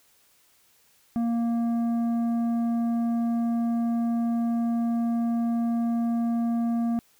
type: tone with tanh clipping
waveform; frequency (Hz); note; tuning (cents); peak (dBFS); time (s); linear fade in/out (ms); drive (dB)
sine; 233.1; A#3; 0; -24; 1.16-6.99; 0; 8
effects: white hiss -62 dBFS RMS until 7.19 s